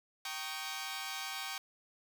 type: chord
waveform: 10% pulse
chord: Eb dominant seventh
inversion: first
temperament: equal with one note detuned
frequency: 778.1 / 932.3 / 1108.7 / 1244.5 Hz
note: G5 / Bb5 / Db6 / Eb6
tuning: -13 / 0 / 0 / 0 cents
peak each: -34 / -39 / -35 / -38 dBFS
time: 0.25-1.58 s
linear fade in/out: 2 ms
effects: none